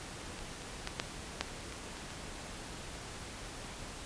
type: clicks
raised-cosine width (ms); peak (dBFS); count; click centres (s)
0.2; -27 / -30 / -18 / -14 / -13 / -26 / -30 / -29; 8; 0.39 / 0.619 / 0.874 / 0.999 / 1.41 / 1.724 / 1.969 / 2.105
effects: pink hiss -45 dBFS RMS until 4.05 s + resampled to 22050 Hz